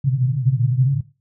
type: band-pass noise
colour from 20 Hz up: pink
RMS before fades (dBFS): -18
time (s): 0.04-1.01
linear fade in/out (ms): 10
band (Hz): 120 to 140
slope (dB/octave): 96
effects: noise-tail reverb RT60 0.3 s tail -17 dB re dry